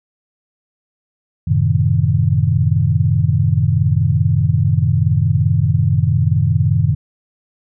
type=chord; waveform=sine; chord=F# diminished seventh; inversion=none; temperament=equal; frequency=92.5 / 110 / 130.81 / 155.56 Hz; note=F#2 / A2 / C3 / Eb3; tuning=0 / 0 / 0 / 0 cents; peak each=-17 dBFS; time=1.47-6.95 s; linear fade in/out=10 ms; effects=none